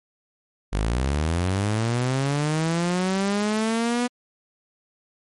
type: linear sweep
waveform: sawtooth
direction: up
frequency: 47.24 to 246.9 Hz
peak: -17 dBFS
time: 0.72-4.08 s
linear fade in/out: 20 ms
effects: MP3 48 kbps